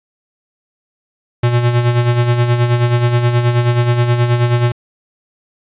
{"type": "tone with tremolo", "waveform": "square", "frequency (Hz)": 120.4, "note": "B2", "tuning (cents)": -44, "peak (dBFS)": -9, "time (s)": [1.43, 4.72], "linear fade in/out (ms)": 5, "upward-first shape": "sine", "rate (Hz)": 9.4, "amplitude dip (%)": 55, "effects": ["resampled to 8000 Hz", "8-bit"]}